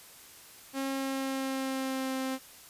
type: tone with pitch glide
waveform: sawtooth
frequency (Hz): 270.5 to 263.1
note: C#4 to C4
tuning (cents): -42 to +10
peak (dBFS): -27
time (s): 0.73-2.39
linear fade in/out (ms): 50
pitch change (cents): -48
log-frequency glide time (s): 0.85-2.14
effects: white hiss -52 dBFS RMS until 2.69 s + resampled to 32000 Hz